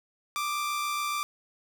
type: tone pair together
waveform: sawtooth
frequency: 1177.5 / 1244.5 Hz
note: D6 / D#6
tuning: +4 / 0 cents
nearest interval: minor second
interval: 96 cents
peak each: -25 / -37 dBFS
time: 0.36-1.23 s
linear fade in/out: 0 ms
effects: none